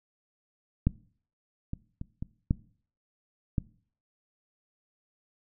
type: clicks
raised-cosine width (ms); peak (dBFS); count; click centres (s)
5; -10 / -21 / -24 / -22 / -11 / -14; 6; 0.87 / 1.734 / 2.014 / 2.225 / 2.509 / 3.582
effects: noise-tail reverb RT60 0.5 s tail -21 dB re dry